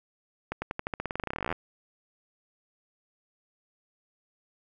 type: accelerating click train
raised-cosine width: 0.5 ms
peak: -16 dBFS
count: 26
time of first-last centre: 0.52-1.526 s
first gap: 100 ms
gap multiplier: 0.91
effects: none